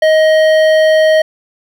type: tone with hard clipping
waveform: triangle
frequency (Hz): 628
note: D#5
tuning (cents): +16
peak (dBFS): -8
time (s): 0.02-1.22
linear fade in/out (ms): 5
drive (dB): 15
effects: none